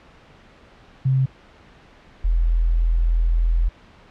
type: tone pair in turn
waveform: sine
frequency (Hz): 132.4 / 41.7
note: C3 / E1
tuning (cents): +21 / +21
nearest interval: octave + minor sixth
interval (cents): 2000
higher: first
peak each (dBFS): -15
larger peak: neither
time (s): 1.05-1.26 / 2.24-3.69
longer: second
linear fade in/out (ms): 10
effects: pink hiss -49 dBFS RMS until 4.1 s + low-pass 3000 Hz 12 dB/octave